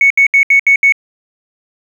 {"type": "tone bursts", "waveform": "sine", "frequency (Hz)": 2217, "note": "C#7", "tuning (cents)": 0, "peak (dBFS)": -4, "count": 6, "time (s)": [0.01, 0.923], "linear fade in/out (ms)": 2, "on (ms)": 93, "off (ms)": 71, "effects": ["tanh soft clip ceiling 0 dBFS", "7-bit"]}